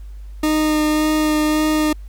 40% pulse tone with vibrato, 306.7 Hz, D#4, 25 cents flat, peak -14 dBFS, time 0.43-1.93 s, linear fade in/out 5 ms, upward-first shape sine, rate 1.8 Hz, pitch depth 12 cents each way, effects added 50 Hz sine -31 dBFS peak until 2.08 s + pink hiss -57 dBFS RMS until 2.08 s

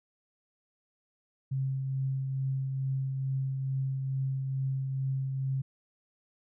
sine tone with tremolo, 133.9 Hz, C3, 40 cents sharp, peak -27 dBFS, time 1.51-5.62 s, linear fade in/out 10 ms, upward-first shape triangle, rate 2.3 Hz, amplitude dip 35%, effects none

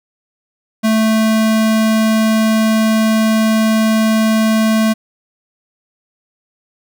square tone, 220 Hz, A3, in tune, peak -11 dBFS, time 0.83-4.94 s, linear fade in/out 20 ms, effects none

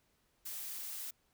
blue noise, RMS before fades -43 dBFS, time 0.45-1.11 s, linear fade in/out 10 ms, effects pink hiss -75 dBFS RMS until 1.33 s

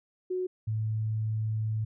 sine tone pair in turn, 367.6 / 109.29 Hz, F#4 / A2, -11 / -11 cents, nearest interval octave + major sixth, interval 2100 cents, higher first, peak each -28 / -27 dBFS, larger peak second, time 0.3-0.47 / 0.67-1.85 s, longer second, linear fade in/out 10 ms, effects none

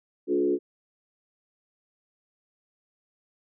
sine tone with frequency modulation, 357.7 Hz, F4, 41 cents sharp, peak -21 dBFS, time 0.27-0.59 s, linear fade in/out 50 ms, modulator 66.9 Hz, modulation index 1.1, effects none

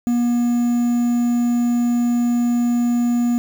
triangle tone with quantisation, 240 Hz, B3, 49 cents flat, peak -13 dBFS, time 0.07-3.38 s, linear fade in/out 0 ms, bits 6, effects none

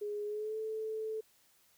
sine tone with pitch glide, 415.3 to 437.7 Hz, G#4 to A4, 0 to -9 cents, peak -35 dBFS, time 0.01-1.21 s, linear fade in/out 10 ms, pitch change +91 cents, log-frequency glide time 0.25-0.57 s, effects white hiss -68 dBFS RMS until 1.77 s

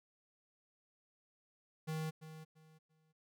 square tone with echo, 157.6 Hz, D#3, 23 cents sharp, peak -38 dBFS, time 1.87-2.11 s, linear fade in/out 20 ms, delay 340 ms, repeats 3, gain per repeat -12 dB, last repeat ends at 3.13 s, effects none

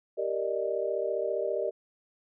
sine chord, Eb major seventh, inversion first, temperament equal, 392 / 466.2 / 587.3 / 622.3 Hz, G4 / Bb4 / D5 / Eb5, 0 / 0 / 0 / 0 cents, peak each -33 dBFS, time 0.17-1.71 s, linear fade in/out 20 ms, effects none

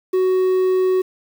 triangle tone with quantisation, 372.1 Hz, F#4, 10 cents sharp, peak -12 dBFS, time 0.13-1.02 s, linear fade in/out 10 ms, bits 7, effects none

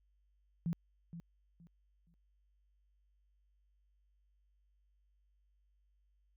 sine tone with echo, 168.9 Hz, E3, 42 cents sharp, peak -32 dBFS, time 0.66-0.73 s, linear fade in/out 0 ms, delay 470 ms, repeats 3, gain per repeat -12 dB, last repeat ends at 2.14 s, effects added 50 Hz sine -70 dBFS peak until 6.36 s

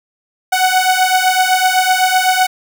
sawtooth beating tone pair, 740 / 747.9 Hz, F#5 / F#5, 0 / +18 cents, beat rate 7.9 Hz, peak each -10 dBFS, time 0.52-2.47 s, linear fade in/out 10 ms, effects none

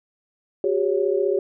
sine chord, F# suspended second, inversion none, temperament equal with one note detuned, 370 / 405.1 / 554.4 Hz, F#4 / G#4 / C#5, 0 / -43 / 0 cents, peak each -23 / -21 / -25 dBFS, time 0.64-1.39 s, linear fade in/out 2 ms, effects none

